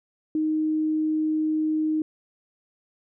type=tone; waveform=sine; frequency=311.1 Hz; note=D#4; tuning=in tune; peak=-21 dBFS; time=0.35-2.02 s; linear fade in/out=2 ms; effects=none